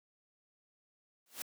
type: noise with exponential growth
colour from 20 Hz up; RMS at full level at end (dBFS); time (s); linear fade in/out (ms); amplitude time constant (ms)
white; -36; 1.26-1.42; 2; 33
effects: high-pass 200 Hz 12 dB/octave